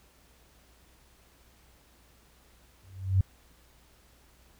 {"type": "tone with exponential growth", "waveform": "sine", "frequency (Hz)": 95.2, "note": "F#2", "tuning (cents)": 50, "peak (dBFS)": -17, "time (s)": [2.83, 3.21], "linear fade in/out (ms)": 5, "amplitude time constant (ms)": 82, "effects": ["added 60 Hz sine -62 dBFS peak until 4.59 s", "pink hiss -62 dBFS RMS until 4.59 s"]}